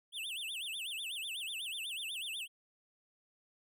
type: tone with vibrato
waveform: square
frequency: 3059 Hz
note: G7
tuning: 43 cents flat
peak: -39 dBFS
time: 0.12-2.48 s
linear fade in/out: 50 ms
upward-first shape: sine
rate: 8.1 Hz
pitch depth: 290 cents each way
effects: none